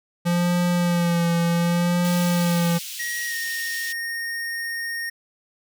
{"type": "tone with vibrato", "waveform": "square", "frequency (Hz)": 172.9, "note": "F3", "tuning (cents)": -17, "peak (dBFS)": -19, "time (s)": [0.25, 2.79], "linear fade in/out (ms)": 20, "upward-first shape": "sine", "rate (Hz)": 0.67, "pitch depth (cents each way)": 31}
{"type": "high-pass noise", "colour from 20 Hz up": "pink", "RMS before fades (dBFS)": -34, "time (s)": [2.04, 3.93], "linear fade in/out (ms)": 10, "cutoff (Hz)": 2800, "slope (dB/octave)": 24}
{"type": "tone with pitch glide", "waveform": "square", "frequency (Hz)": [1900, 1849.1], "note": ["A#6", "A#6"], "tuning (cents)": [33, -15], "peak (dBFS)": -27, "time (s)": [2.99, 5.1], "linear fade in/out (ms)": 10, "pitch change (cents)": -48, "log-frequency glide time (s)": [3.26, 3.35]}
{"effects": []}